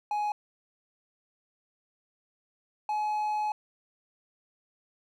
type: tone pair in turn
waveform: triangle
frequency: 836 / 847.2 Hz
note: G#5 / G#5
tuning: +11 / +34 cents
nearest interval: unison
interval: 23 cents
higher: second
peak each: -25 dBFS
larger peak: neither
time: 0.11-0.32 / 2.89-3.52 s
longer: second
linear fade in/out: 2 ms
effects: none